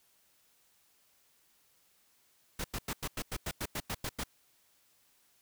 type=noise bursts; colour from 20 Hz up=pink; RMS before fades=-36 dBFS; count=12; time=2.59-4.237 s; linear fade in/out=5 ms; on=52 ms; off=93 ms; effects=white hiss -69 dBFS RMS until 5.41 s